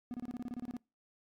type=tone bursts; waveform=triangle; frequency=243.9 Hz; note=B3; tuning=21 cents flat; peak=-35 dBFS; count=12; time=0.11-0.767 s; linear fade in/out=0 ms; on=30 ms; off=27 ms; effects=noise-tail reverb RT60 0.3 s tail -26 dB re dry + AAC 64 kbps